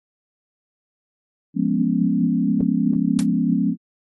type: chord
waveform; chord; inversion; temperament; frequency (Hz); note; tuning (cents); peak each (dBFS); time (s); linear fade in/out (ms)
sine; C# dominant seventh; first; equal with one note detuned; 174.61 / 207.7 / 243.4 / 277.2; E#3 / G#3 / B3 / C#4; 0 / 0 / -25 / 0; -23 / -22 / -22 / -23; 1.54-3.76; 50
type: noise with exponential decay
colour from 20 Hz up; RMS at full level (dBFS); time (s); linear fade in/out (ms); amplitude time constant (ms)
white; -25; 3.19-3.26; 0; 15
effects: AAC 32 kbps